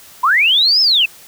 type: linear two-way sweep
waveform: sine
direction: up then down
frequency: 932.3 to 5310 to 2521 Hz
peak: -9 dBFS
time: 0.23-1.06 s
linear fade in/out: 10 ms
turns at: 0.81 s
effects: white hiss -41 dBFS RMS until 1.27 s